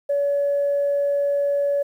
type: tone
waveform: sine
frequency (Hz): 568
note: C#5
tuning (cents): +42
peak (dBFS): -17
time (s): 0.09-1.83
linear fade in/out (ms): 10
effects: tanh soft clip ceiling -14 dBFS + 9-bit